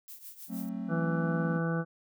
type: noise with tremolo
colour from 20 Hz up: violet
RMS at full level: -44 dBFS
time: 0.08-0.69 s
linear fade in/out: 0 ms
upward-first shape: triangle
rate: 6.4 Hz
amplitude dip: 80%
type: chord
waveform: triangle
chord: F# diminished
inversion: none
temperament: just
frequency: 185 / 222 / 266.4 Hz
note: F#3 / A3 / C4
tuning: 0 / +16 / +31 cents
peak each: -36 / -35 / -37 dBFS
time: 0.48-1.61 s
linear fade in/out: 50 ms
type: harmonic tone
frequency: 165.9 Hz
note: E3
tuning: 11 cents sharp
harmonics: 1 / 2 / 3 / 4 / 5 / 7 / 8 / 9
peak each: -29 / -38 / -36 / -44 / -44 / -42 / -47 / -39 dBFS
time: 0.88-1.85 s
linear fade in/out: 50 ms
effects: none